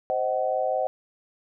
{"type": "chord", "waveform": "sine", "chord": "C diminished", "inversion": "none", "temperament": "just", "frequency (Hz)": [523.3, 627.9, 753.5], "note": ["C5", "Eb5", "Gb5"], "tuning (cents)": [0, 16, 31], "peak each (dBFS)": [-27, -27, -27], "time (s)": [0.1, 0.87], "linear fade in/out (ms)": 0, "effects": []}